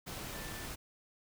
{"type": "tone in noise", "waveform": "sine", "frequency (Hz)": 1767, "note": "A6", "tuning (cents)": 7, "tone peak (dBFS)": -51, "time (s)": [0.33, 0.67], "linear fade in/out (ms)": 20, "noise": "pink", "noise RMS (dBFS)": -43, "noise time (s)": [0.06, 0.76], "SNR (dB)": -11, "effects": []}